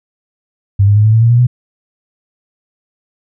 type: tone with pitch steps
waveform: sine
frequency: 99.3 / 102.45 / 105.69 / 109.04 / 112.5 / 116.06 / 119.74 / 123.53 Hz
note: G2 / G#2 / G#2 / A2 / A2 / A#2 / A#2 / B2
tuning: +23 / -23 / +31 / -15 / +39 / -7 / +47 / +1 cents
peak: -5 dBFS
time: 0.79-1.47 s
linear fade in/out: 10 ms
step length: 85 ms
effects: none